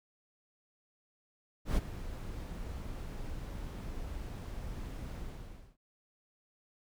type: noise with ADSR envelope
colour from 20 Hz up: brown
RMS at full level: -27 dBFS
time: 1.65-5.77 s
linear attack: 120 ms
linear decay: 25 ms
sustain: -14 dB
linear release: 600 ms
effects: none